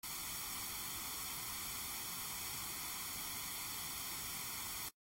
white noise with comb filter, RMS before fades -44 dBFS, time 0.03-4.89 s, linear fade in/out 5 ms, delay 0.9 ms, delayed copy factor +0.7, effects noise-tail reverb RT60 0.1 s tail -23 dB re dry + AAC 48 kbps

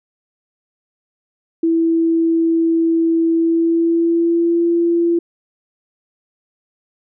sine tone with pitch glide, 329.6 to 340 Hz, E4 to F4, 0 to -46 cents, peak -12 dBFS, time 1.63-5.19 s, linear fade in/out 5 ms, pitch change +54 cents, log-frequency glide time 3.32-4.65 s, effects none

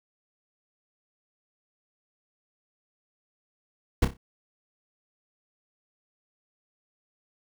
brown noise with echo, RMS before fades -19 dBFS, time 4.02-4.05 s, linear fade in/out 5 ms, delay 30 ms, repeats 4, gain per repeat -9 dB, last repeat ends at 4.17 s, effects none

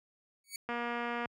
10% pulse tone with exponential growth, 2242 Hz, C#7, 19 cents sharp, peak -26 dBFS, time 0.44-0.56 s, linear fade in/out 2 ms, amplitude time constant 24 ms
click train, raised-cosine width 0.5 ms, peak -22 dBFS, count 136, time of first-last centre 0.69-1.257 s, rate 238 Hz
effects high-pass 80 Hz 12 dB/octave

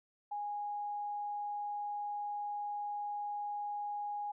sine tone, 825 Hz, G#5, 12 cents flat, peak -36 dBFS, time 0.31-4.32 s, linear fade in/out 10 ms, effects none

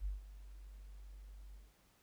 sine tone with ADSR envelope, 49 Hz, G1, in tune, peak -34 dBFS, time 0-1.74 s, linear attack 54 ms, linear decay 150 ms, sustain -16 dB, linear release 200 ms, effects tanh soft clip ceiling -30 dBFS + pink hiss -71 dBFS RMS until 2.02 s

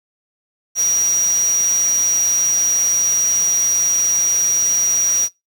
sine tone in noise, 5760 Hz, F#8, 47 cents flat, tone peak -13 dBFS, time 0.75-5.29 s, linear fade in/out 50 ms, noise white, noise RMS -29 dBFS, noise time 0.75-5.29 s, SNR +13 dB, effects noise-tail reverb RT60 0.2 s tail -23 dB re dry

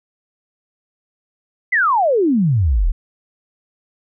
sine exponential sweep, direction down, 2093 to 33.54 Hz, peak -12 dBFS, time 1.72-2.92 s, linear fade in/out 10 ms, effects none

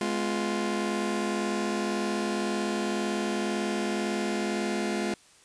sawtooth chord, F diminished, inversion first, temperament just, 209.5 / 251.4 / 349.2 Hz, Ab3 / Cb4 / F4, +15 / +31 / 0 cents, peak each -26 / -31 / -27 dBFS, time 0.01-5.14 s, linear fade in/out 2 ms, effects white hiss -57 dBFS RMS until 5.44 s + resampled to 22050 Hz

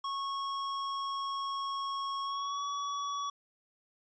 square tone with pitch glide, 1100 to 1134.2 Hz, C#6 to C#6, -14 to +39 cents, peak -34 dBFS, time 0.04-3.3 s, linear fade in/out 5 ms, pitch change +53 cents, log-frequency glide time 2.23-2.63 s, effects resampled to 16000 Hz

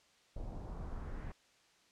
brown noise with low-pass filter sweep, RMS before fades -43 dBFS, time 0.36-1.32 s, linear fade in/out 5 ms, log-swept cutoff 650 to 2000 Hz, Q 1.6, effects white hiss -68 dBFS RMS until 1.91 s + low-pass 6000 Hz 12 dB/octave

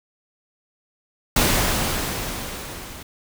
pink noise with level ramp, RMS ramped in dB -17 to -38 dBFS, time 1.36-3.03 s, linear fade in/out 5 ms, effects none

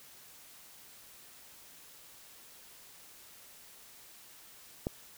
click, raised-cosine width 2 ms, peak -18 dBFS, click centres 4.869 s, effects white hiss -55 dBFS RMS until 5.17 s

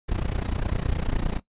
brown noise with amplitude modulation, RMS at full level -22 dBFS, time 0.08-1.4 s, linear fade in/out 20 ms, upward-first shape sine, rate 29.8 Hz, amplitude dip 90%, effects noise-tail reverb RT60 0.1 s tail -17 dB re dry + resampled to 8000 Hz

